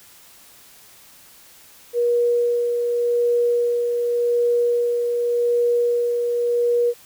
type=tone with tremolo; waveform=sine; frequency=478.5 Hz; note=A#4; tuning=45 cents sharp; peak=-15 dBFS; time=1.93-6.94 s; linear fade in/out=50 ms; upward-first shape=sine; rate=0.87 Hz; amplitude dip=35%; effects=white hiss -48 dBFS RMS until 7.05 s